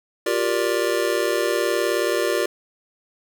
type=chord; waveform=square; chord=G minor seventh; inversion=third; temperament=just; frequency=352.8 / 392 / 470.4 / 588 Hz; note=F4 / G4 / Bb4 / D5; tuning=+18 / 0 / +16 / +2 cents; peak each=-26 dBFS; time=0.26-2.46 s; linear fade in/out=5 ms; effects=none